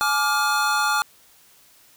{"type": "chord", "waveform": "square", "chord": "D diminished", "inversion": "second", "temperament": "just", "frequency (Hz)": [845.8, 1174.7, 1409.6], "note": ["Ab5", "D6", "F6"], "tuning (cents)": [31, 0, 16], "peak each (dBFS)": [-25, -25, -23], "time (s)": [0.01, 1.02], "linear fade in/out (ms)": 0, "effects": ["white hiss -54 dBFS RMS until 1.96 s"]}